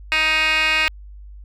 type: tone with band-pass filter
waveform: 10% pulse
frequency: 313.3 Hz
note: D#4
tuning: 12 cents sharp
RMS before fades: -18 dBFS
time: 0.12-0.88 s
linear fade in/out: 0 ms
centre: 2700 Hz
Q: 8.4
effects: added 50 Hz sine -36 dBFS peak until 1.44 s